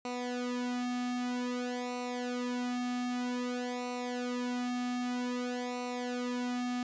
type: tone with flanger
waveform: sawtooth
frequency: 246.7 Hz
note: B3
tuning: 2 cents flat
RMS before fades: -35 dBFS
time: 0.05-6.83 s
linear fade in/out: 2 ms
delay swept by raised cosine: 0.6 to 2.1 ms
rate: 0.52 Hz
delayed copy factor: -0.9
effects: resampled to 16000 Hz